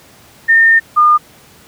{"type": "tone pair in turn", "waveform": "sine", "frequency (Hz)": [1818, 1213.4], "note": ["A#6", "D#6"], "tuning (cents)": [-44, -44], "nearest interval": "perfect fifth", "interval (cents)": 700, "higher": "first", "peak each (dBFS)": -5, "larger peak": "neither", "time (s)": [[0.48, 0.8], [0.96, 1.18]], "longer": "first", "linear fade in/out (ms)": 20, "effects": ["pink hiss -43 dBFS RMS until 1.67 s", "high-pass 80 Hz 12 dB/octave"]}